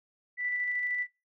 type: tone with tremolo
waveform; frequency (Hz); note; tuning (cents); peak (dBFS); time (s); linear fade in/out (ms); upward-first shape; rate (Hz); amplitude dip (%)
sine; 1975.5; B6; 0; -28; 0.37-1.07; 50; square; 13; 25
effects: noise-tail reverb RT60 0.3 s tail -23 dB re dry